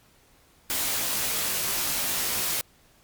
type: noise with comb filter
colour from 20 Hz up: white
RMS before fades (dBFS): -27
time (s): 0.7-2.61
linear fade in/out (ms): 0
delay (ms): 17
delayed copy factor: -0.9
effects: pink hiss -59 dBFS RMS until 3.03 s + MP3 96 kbps